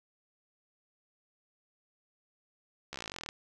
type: slowing click train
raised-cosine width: 0.2 ms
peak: -22 dBFS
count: 19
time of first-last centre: 2.93-3.289 s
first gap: 14 ms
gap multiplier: 1.04
effects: none